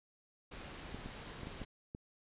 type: noise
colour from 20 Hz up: pink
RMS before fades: -48 dBFS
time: 0.51-1.65 s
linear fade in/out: 10 ms
type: clicks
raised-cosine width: 3 ms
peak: -31 dBFS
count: 6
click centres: 0.946 / 1.06 / 1.433 / 1.471 / 1.617 / 1.949 s
effects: resampled to 8000 Hz